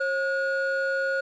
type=tone pair together; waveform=triangle; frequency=541 / 1444.3 Hz; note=C#5 / F#6; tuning=-42 / -42 cents; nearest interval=octave + perfect fourth; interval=1700 cents; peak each=-24 dBFS; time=0-1.21 s; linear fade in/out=10 ms; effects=tanh soft clip ceiling -15 dBFS + resampled to 16000 Hz